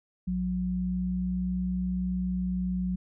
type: tone pair together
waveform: sine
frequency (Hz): 61 / 182.67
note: B1 / F#3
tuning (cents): -21 / -22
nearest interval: octave + perfect fifth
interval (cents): 1899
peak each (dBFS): -35 / -27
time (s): 0.27-2.96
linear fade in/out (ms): 10
effects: none